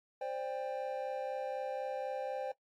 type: chord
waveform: triangle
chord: C suspended second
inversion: none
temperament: equal with one note detuned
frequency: 523.3 / 587.3 / 795.9 Hz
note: C5 / D5 / G5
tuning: 0 / 0 / +26 cents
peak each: -37 / -40 / -39 dBFS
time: 0.21-2.52 s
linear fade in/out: 5 ms
effects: noise-tail reverb RT60 0.1 s tail -19 dB re dry + AAC 64 kbps